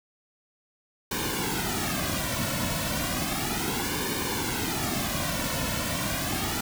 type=noise with flanger; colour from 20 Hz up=pink; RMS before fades=-29 dBFS; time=1.11-6.61 s; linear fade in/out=5 ms; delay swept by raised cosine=1.5 to 2.5 ms; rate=0.33 Hz; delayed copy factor=-0.75; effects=none